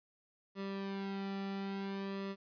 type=tone with flanger; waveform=sawtooth; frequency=196 Hz; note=G3; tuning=in tune; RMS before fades=-40 dBFS; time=0.55-2.36 s; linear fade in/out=50 ms; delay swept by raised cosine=1.3 to 1.89 ms; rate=0.57 Hz; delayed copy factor=-0.75; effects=resampled to 11025 Hz + 12-bit